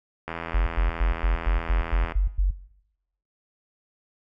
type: click train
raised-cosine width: 0.5 ms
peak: -16 dBFS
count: 154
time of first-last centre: 0.28-2.121 s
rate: 83.1 Hz
type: tone bursts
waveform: sine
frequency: 47 Hz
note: F#1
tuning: 28 cents sharp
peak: -17 dBFS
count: 9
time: 0.54-2.51 s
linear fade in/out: 10 ms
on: 130 ms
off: 100 ms
effects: noise-tail reverb RT60 0.8 s tail -18 dB re dry